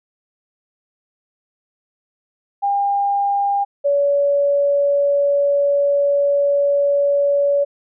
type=tone pair in turn; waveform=sine; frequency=803 / 567.8 Hz; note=G5 / C#5; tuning=+41 / +41 cents; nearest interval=tritone; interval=600 cents; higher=first; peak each=-15 / -13 dBFS; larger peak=second; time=2.62-3.65 / 3.84-7.65 s; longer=second; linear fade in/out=20 ms; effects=none